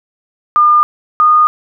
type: tone pair in turn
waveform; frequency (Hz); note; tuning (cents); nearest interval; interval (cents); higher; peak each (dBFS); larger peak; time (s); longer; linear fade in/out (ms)
sine; 1207 / 1226.7; D6 / D#6; +47 / -25; unison; 28; second; -5; neither; 0.56-0.83 / 1.2-1.47; neither; 0
effects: none